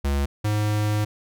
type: tone pair in turn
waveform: square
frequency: 70 / 105.52 Hz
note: C#2 / G#2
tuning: +18 / +28 cents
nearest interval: perfect fifth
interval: 710 cents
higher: second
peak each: -21 dBFS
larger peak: neither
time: 0.04-0.26 / 0.44-1.05 s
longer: second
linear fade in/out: 10 ms
effects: none